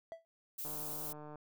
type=tone with exponential decay; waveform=triangle; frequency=659.3 Hz; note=E5; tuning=in tune; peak=-37 dBFS; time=0.12-0.25 s; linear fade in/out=0 ms; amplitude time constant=28 ms
type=noise; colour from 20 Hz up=violet; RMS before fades=-42 dBFS; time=0.58-1.13 s; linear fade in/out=10 ms
type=click train; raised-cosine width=1 ms; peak=-36 dBFS; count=107; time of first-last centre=0.65-1.357 s; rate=150 Hz
effects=none